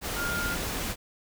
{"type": "tone in noise", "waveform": "sine", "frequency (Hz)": 1408, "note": "F6", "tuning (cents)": 14, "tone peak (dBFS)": -30, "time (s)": [0.15, 0.57], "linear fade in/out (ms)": 50, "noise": "pink", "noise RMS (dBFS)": -32, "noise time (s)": [0.01, 0.96], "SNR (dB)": -1, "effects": []}